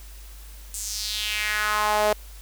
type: tone with high-pass filter sweep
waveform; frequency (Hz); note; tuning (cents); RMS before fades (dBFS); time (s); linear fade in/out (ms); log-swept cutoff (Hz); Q
sawtooth; 211.2; G#3; +29; -25; 0.74-2.13; 2; 8100 to 560; 2.9
effects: added 50 Hz sine -40 dBFS peak until 2.41 s + white hiss -49 dBFS RMS until 2.41 s